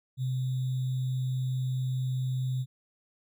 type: tone with sample-and-hold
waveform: sine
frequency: 128.9 Hz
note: C3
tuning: 26 cents flat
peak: -27 dBFS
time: 0.17-2.66 s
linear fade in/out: 50 ms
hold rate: 3675 Hz
effects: none